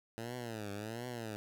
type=tone with vibrato; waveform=10% pulse; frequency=111.7 Hz; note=A2; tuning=27 cents sharp; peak=-32 dBFS; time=0.18-1.36 s; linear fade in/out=0 ms; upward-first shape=triangle; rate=1.4 Hz; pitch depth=210 cents each way; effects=none